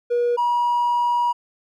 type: tone pair in turn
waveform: triangle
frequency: 480.9 / 961.8 Hz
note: B4 / B5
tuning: -46 / -46 cents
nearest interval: octave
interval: 1200 cents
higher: second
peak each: -14 / -14 dBFS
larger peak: neither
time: 0.1-0.37 / 0.37-1.33 s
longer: second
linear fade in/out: 20 ms
effects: tanh soft clip ceiling -13 dBFS